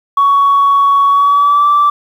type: tone with pitch glide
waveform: sine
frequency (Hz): 1119 to 1165.8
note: C#6 to D6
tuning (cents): +16 to -13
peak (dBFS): -5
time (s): 0.17-1.9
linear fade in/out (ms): 5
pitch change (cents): +71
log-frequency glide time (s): 1.07-1.67
effects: tanh soft clip ceiling -3 dBFS + 7-bit